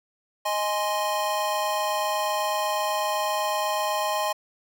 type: chord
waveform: square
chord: Ab major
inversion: second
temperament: equal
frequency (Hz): 622.3 / 830.6 / 1046.5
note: Eb5 / Ab5 / C6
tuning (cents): 0 / 0 / 0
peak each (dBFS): -29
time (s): 0.45-4.33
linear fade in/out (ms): 10
effects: none